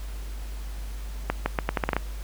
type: accelerating click train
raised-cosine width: 0.5 ms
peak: -8 dBFS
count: 9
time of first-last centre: 1.3-1.966 s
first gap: 160 ms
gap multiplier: 0.8
effects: added 50 Hz sine -32 dBFS peak until 2.23 s + pink hiss -47 dBFS RMS until 2.23 s